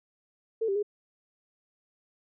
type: tone with pitch steps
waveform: sine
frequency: 447.9 / 392.9 / 413.5 Hz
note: A4 / G4 / G#4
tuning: +31 / +4 / -8 cents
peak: -25 dBFS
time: 0.61-0.829 s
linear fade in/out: 10 ms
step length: 73 ms
effects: none